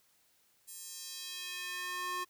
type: tone with high-pass filter sweep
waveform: square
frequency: 360 Hz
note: F#4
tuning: 47 cents flat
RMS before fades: -41 dBFS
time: 0.67-2.25 s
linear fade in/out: 20 ms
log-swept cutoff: 9300 to 860 Hz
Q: 1.5
effects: white hiss -70 dBFS RMS until 2.29 s

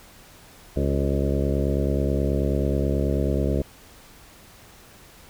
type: harmonic tone with a mistuned harmonic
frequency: 69.3 Hz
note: C#2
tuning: in tune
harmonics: 1 / 2 / 3 / 4 / 5 / 6 / 7 / 8 / 9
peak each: -24 / -27 / -29 / -30 / -31 / -32 / -32 / -33 / -34 dBFS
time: 0.76-3.62 s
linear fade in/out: 5 ms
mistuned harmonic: 5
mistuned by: +44 cents
effects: pink hiss -49 dBFS RMS until 5.29 s

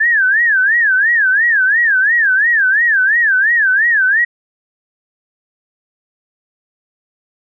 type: tone with vibrato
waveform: sine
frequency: 1696 Hz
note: G#6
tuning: 36 cents sharp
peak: -9 dBFS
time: 0-4.25 s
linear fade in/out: 10 ms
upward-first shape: sine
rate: 2.9 Hz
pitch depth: 210 cents each way
effects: none

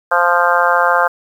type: harmonic tone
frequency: 174.61 Hz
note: F3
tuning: in tune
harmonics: 3 / 4 / 5 / 6 / 7 / 8 / 9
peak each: -18 / -18 / -18 / -18 / -18 / -18 / -18 dBFS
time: 0.11-1.08 s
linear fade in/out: 10 ms
effects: 7-bit

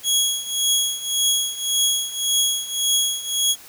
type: tone with tremolo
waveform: 20% pulse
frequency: 3322 Hz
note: G#7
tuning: in tune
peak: -10 dBFS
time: 0.03-3.56 s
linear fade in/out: 50 ms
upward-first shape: triangle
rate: 1.8 Hz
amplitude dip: 85%
effects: white hiss -44 dBFS RMS until 3.68 s

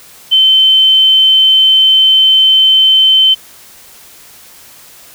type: tone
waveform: sine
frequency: 3080 Hz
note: G7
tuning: 31 cents flat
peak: -4 dBFS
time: 0.31-3.35 s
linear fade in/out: 20 ms
effects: white hiss -38 dBFS RMS until 5.14 s

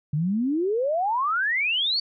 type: exponential sweep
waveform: sine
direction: up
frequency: 141.2 to 4626 Hz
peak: -21 dBFS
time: 0.13-2 s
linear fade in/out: 5 ms
effects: none

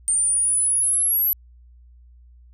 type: exponential sweep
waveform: sine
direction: up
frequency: 8870 to 11840 Hz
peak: -17 dBFS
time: 0.08-1.33 s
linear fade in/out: 0 ms
effects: added 60 Hz sine -46 dBFS peak until 2.53 s

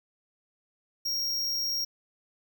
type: tone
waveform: square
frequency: 5588 Hz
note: F8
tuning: in tune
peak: -28 dBFS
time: 1.05-1.85 s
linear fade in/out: 10 ms
effects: 11-bit

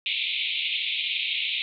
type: band-pass noise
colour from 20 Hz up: white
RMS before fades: -28 dBFS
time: 0.06-1.62 s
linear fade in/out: 0 ms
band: 2200 to 3800 Hz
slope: 96 dB/octave
effects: none

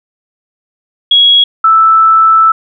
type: tone pair in turn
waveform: sine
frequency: 3322 / 1318.3 Hz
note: G#7 / E6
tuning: 0 / 0 cents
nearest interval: octave + major third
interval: 1600 cents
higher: first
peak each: -3 dBFS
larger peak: neither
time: 1.11-1.44 / 1.64-2.52 s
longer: second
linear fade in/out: 5 ms
effects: none

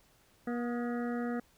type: harmonic tone with a mistuned harmonic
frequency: 239.7 Hz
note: A#3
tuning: 48 cents sharp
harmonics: 1 / 2 / 3 / 5 / 6 / 7 / 8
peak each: -33 / -39 / -43 / -47 / -49 / -50 / -51 dBFS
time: 0.47-1.4 s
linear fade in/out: 5 ms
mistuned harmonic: 5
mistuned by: +67 cents
effects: pink hiss -66 dBFS RMS until 1.57 s

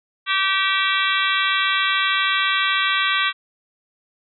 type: harmonic tone with a mistuned harmonic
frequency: 386.3 Hz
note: G4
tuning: 25 cents flat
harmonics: 3 / 4 / 5 / 6 / 7 / 8 / 9 / 10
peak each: -23 / -24 / -25 / -26 / -26 / -27 / -28 / -28 dBFS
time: 0.26-3.33 s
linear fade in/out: 50 ms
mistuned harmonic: 8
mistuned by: +81 cents
effects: none

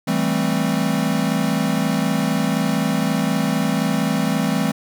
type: chord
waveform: square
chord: A minor seventh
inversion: second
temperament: equal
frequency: 164.81 / 196 / 220 / 261.6 Hz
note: E3 / G3 / A3 / C4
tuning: 0 / 0 / 0 / 0 cents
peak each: -24 dBFS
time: 0.07-4.72 s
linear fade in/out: 10 ms
effects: none

